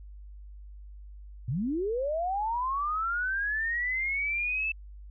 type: linear sweep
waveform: sine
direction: up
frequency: 106.7 to 2652 Hz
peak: -27 dBFS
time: 1.48-4.72 s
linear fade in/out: 5 ms
effects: added 50 Hz sine -43 dBFS peak until 5.1 s